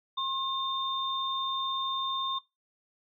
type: tone pair together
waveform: sine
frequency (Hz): 1069 / 3618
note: C6 / A7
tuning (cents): +37 / +48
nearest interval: octave + major sixth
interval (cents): 2111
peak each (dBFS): -31 / -32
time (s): 0.17-2.39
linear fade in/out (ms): 10
effects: noise-tail reverb RT60 0.2 s tail -18 dB re dry